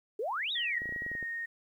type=exponential two-way sweep; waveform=sine; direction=up then down; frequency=390.9 to 3883 to 1813 Hz; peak=-31 dBFS; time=0.19-0.79 s; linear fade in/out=5 ms; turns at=0.52 s
type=tone with pitch glide; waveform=sine; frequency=1898 to 1853.6 Hz; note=A#6 to A#6; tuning=+31 to -10 cents; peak=-34 dBFS; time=0.55-1.46 s; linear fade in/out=10 ms; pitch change=-41 cents; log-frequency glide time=1.07-1.2 s
type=clicks; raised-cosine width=2 ms; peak=-32 dBFS; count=10; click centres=0.819 / 0.857 / 0.892 / 0.924 / 0.962 / 1.021 / 1.064 / 1.116 / 1.152 / 1.227 s
effects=11-bit